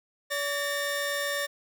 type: tone pair together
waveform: sawtooth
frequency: 572 / 1816 Hz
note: D5 / A#6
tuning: -46 / -46 cents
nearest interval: octave + minor sixth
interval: 2000 cents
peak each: -27 dBFS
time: 0.3-1.47 s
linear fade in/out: 20 ms
effects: none